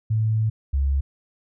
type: tone pair in turn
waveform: sine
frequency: 109.8 / 68.83 Hz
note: A2 / C#2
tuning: -3 / -12 cents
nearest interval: minor sixth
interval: 809 cents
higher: first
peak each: -18 dBFS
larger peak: neither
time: 0.1-0.5 / 0.73-1.01 s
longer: first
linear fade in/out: 10 ms
effects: none